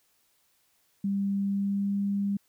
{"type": "tone with pitch glide", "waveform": "sine", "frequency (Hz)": [198.3, 200.1], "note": ["G3", "G3"], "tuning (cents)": [20, 36], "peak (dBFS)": -25, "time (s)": [1.04, 2.37], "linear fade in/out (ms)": 5, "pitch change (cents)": 16, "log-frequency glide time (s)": [1.45, 1.96], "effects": ["white hiss -69 dBFS RMS until 2.48 s"]}